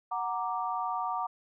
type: chord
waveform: sine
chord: Gb augmented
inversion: none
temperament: equal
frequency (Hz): 740 / 932.3 / 1174.7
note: Gb5 / Bb5 / D6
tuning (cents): 0 / 0 / 0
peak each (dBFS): -34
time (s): 0.11-1.27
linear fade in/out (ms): 10
effects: none